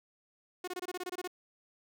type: tone bursts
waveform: sawtooth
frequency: 362.7 Hz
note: F#4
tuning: 34 cents flat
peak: -32 dBFS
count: 11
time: 0.64-1.276 s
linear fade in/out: 5 ms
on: 36 ms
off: 24 ms
effects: none